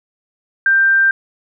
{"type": "tone", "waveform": "sine", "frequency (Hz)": 1575, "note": "G6", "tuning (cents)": 8, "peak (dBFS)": -9, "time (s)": [0.66, 1.11], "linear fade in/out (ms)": 2, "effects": []}